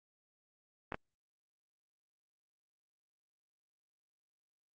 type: clicks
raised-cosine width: 0.5 ms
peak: -22 dBFS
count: 2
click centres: 0.922 / 0.944 s
effects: Opus 24 kbps